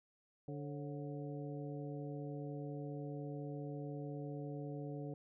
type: harmonic tone with a mistuned harmonic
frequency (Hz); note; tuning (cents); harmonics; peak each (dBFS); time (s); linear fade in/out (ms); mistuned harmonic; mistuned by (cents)
145.7; D3; -13; 1 / 2 / 3 / 4 / 5; -44 / -47 / -49 / -52 / -57; 0.48-5.14; 2; 4; -110
effects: none